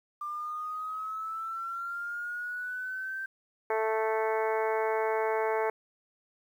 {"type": "exponential sweep", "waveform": "sine", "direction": "up", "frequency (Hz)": [1189, 1566], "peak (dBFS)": -33, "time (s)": [0.21, 3.26], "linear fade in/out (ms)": 5}
{"type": "harmonic tone", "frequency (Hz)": 220, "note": "A3", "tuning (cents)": 0, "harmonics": [2, 3, 4, 5, 6, 7, 8, 9, 10], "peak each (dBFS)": [-29, -34, -32, -39, -42, -41, -43, -44, -42], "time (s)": [3.7, 5.7], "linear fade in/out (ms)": 2}
{"effects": ["10-bit"]}